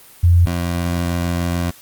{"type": "tone pair in turn", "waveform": ["sine", "20% pulse"], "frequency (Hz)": [86.8, 86.8], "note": ["F2", "F2"], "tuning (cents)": [-10, -10], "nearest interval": "unison", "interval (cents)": 0, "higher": "neither", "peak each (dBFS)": [-8, -13], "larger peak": "first", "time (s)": [[0.23, 0.46], [0.46, 1.71]], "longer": "second", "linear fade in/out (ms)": 10, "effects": ["white hiss -44 dBFS RMS until 1.81 s", "Opus 32 kbps"]}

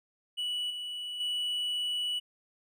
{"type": "tone with level steps", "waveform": "triangle", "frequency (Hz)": 2949, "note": "F#7", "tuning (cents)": -6, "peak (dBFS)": [-29, -34, -28], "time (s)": [0.37, 2.2], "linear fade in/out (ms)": 20, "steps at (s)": [0.7, 1.2], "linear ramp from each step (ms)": 5, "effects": []}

